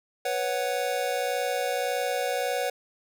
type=chord; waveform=square; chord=B suspended second; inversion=none; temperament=just; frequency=493.9 / 555.6 / 740.8 Hz; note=B4 / C#5 / F#5; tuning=0 / +4 / +2 cents; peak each=-31 dBFS; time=0.25-2.7 s; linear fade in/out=5 ms; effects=none